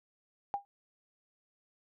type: tone with exponential decay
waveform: sine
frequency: 804 Hz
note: G5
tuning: 44 cents sharp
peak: -26 dBFS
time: 0.54-0.65 s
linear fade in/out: 0 ms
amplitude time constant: 22 ms
effects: none